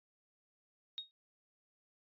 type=tone with exponential decay; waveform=sine; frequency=3741 Hz; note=A#7; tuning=5 cents sharp; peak=-35 dBFS; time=0.98-1.11 s; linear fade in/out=0 ms; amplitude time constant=27 ms; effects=resampled to 11025 Hz